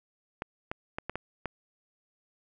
clicks, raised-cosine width 0.5 ms, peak -18 dBFS, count 6, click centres 0.421 / 0.715 / 0.985 / 1.096 / 1.156 / 1.457 s, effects none

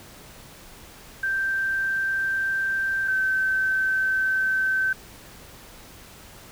sine tone pair in turn, 1568 / 1541.1 Hz, G6 / G6, 0 / -30 cents, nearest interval unison, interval 30 cents, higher first, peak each -22 / -20 dBFS, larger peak second, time 1.23-3.08 / 3.08-4.93 s, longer neither, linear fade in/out 5 ms, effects pink hiss -46 dBFS RMS until 6.51 s

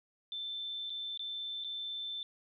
sine tone with dropouts, 3542 Hz, A7, 11 cents sharp, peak -37 dBFS, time 0.32-2.23 s, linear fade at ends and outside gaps 1 ms, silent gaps 0.897-0.902 / 1.175-1.194 / 1.639-1.645 s, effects none

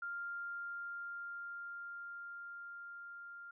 sine tone with level ramp, 1396.9 Hz, F6, in tune, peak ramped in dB -39 to -48 dBFS, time 0.02-3.51 s, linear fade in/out 5 ms, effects none

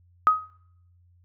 sine tone with exponential decay, 1259 Hz, D#6, 20 cents sharp, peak -11 dBFS, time 0.27-0.5 s, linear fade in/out 0 ms, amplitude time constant 48 ms, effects noise-tail reverb RT60 0.7 s tail -22 dB re dry + added 88 Hz sine -56 dBFS peak until 1.24 s

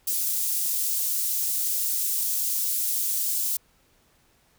white high-pass noise, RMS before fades -26 dBFS, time 0.07-3.57 s, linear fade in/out 5 ms, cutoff 7000 Hz, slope 12 dB/octave, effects pink hiss -63 dBFS RMS until 4.58 s

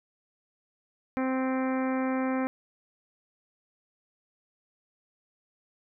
harmonic tone, 260.9 Hz, C4, 5 cents flat, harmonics 1 / 2 / 3 / 4 / 5 / 6 / 7 / 8 / 9, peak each -27 / -33 / -37 / -39 / -41 / -43 / -44 / -45 / -46 dBFS, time 1.17-2.47 s, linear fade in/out 0 ms, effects none

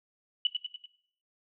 sine tone with echo, 2960 Hz, F#7, in tune, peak -22 dBFS, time 0.45-0.47 s, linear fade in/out 2 ms, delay 97 ms, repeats 4, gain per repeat -5 dB, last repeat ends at 0.858 s, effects noise-tail reverb RT60 0.6 s tail -17 dB re dry

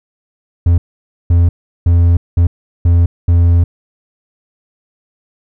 triangle tone bursts at uneven times, 85.8 Hz, F2, 30 cents flat, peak -4 dBFS, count 6, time 0.66-0.78 / 1.3-1.49 / 1.86-2.17 / 2.37-2.47 / 2.85-3.06 / 3.28-3.64 s, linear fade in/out 5 ms, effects none

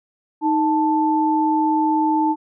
sine tone pair together, 312 / 880 Hz, D#4 / A5, +5 / 0 cents, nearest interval octave + tritone, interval 1795 cents, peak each -18 dBFS, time 0.41-2.36 s, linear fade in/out 50 ms, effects none

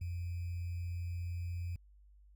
sine tone with sample-and-hold, 87 Hz, F2, 6 cents flat, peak -36 dBFS, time 0.01-1.76 s, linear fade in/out 5 ms, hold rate 2450 Hz, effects added 50 Hz sine -58 dBFS peak until 2.35 s

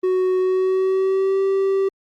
triangle tone with pitch glide, 370.6 to 388.4 Hz, F#4 to G4, +3 to -16 cents, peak -14 dBFS, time 0.03-1.89 s, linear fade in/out 10 ms, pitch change +81 cents, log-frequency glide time 0.38-1.42 s, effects Opus 32 kbps

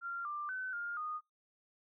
sine tone with pitch steps, 1385 / 1186 / 1517 / 1410 / 1232 Hz, F6 / D6 / F#6 / F6 / D#6, -15 / +17 / +43 / +16 / -17 cents, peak -37 dBFS, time 0.01-1.21 s, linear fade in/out 50 ms, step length 240 ms, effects noise-tail reverb RT60 0.2 s tail -25 dB re dry

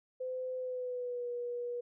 sine tone with pitch glide, 511 to 483.4 Hz, C5 to B4, -41 to -37 cents, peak -35 dBFS, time 0.2-1.81 s, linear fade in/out 10 ms, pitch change -96 cents, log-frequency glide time 0.57-1.29 s, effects none

